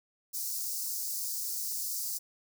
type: high-pass noise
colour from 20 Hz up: white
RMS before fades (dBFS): -35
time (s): 0.33-2.19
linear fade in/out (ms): 20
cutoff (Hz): 4700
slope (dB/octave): 48
effects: none